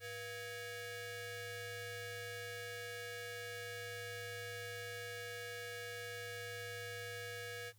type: ring-modulated tone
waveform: sawtooth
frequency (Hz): 587.3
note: D5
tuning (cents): 0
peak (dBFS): -37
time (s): 0-7.73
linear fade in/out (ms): 50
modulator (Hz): 1070
effects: added 105 Hz sine -65 dBFS peak until 7.78 s + white hiss -73 dBFS RMS until 7.78 s